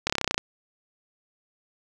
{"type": "slowing click train", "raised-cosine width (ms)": 0.2, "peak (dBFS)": -6, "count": 11, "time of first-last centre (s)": [0.07, 0.38], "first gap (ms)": 27, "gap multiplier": 1.03, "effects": []}